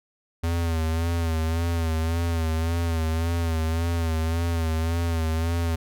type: tone with vibrato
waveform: square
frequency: 82.41 Hz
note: E2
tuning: in tune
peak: -23 dBFS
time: 0.43-5.76 s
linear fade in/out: 10 ms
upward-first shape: sine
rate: 1.8 Hz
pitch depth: 53 cents each way
effects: none